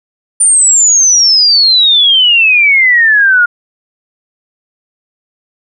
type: exponential sweep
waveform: sine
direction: down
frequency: 9240 to 1407 Hz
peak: -4 dBFS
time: 0.4-3.46 s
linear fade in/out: 10 ms
effects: none